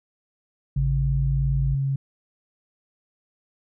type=tone with pitch glide; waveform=sine; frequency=137.6 to 136.49 Hz; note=C#3 to C#3; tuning=-12 to -26 cents; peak=-21 dBFS; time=0.76-1.96 s; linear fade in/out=5 ms; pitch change=-14 cents; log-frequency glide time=1.61-1.72 s
type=tone; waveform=sine; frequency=55 Hz; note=A1; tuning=in tune; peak=-23 dBFS; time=0.77-1.75 s; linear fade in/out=5 ms
effects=none